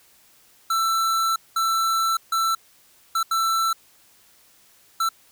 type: tone bursts at uneven times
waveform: square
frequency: 1334 Hz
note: E6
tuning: 20 cents sharp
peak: -20 dBFS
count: 6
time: 0.7-1.36 / 1.56-2.17 / 2.32-2.55 / 3.15-3.23 / 3.31-3.73 / 5-5.09 s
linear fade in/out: 5 ms
effects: white hiss -56 dBFS RMS until 5.31 s